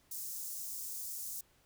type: high-pass noise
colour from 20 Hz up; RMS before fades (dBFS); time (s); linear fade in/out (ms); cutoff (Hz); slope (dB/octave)
white; -42; 0.11-1.41; 5; 5900; 24
effects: pink hiss -69 dBFS RMS until 1.65 s